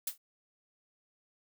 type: noise with exponential decay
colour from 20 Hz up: blue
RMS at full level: -29 dBFS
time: 0.07-0.18 s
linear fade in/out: 5 ms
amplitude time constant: 22 ms
effects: none